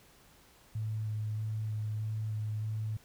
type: tone with vibrato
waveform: sine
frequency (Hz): 108.1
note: A2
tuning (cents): -30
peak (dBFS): -32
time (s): 0.75-2.97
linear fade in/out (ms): 5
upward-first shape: square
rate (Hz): 1.6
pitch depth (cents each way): 12
effects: pink hiss -61 dBFS RMS until 3.04 s